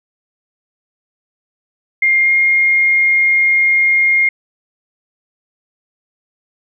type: tone with pitch glide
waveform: sine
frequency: 2117 to 2130 Hz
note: C7 to C7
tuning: +20 to +30 cents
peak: -9 dBFS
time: 2.02-4.29 s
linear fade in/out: 5 ms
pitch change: +10 cents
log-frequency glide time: 2.22-2.3 s
effects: none